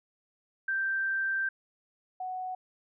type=tone pair in turn; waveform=sine; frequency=1568 / 741.4 Hz; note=G6 / F#5; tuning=0 / +3 cents; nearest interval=octave + minor second; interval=1297 cents; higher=first; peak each=-27 / -33 dBFS; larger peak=first; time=0.68-1.49 / 2.2-2.55 s; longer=first; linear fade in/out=5 ms; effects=none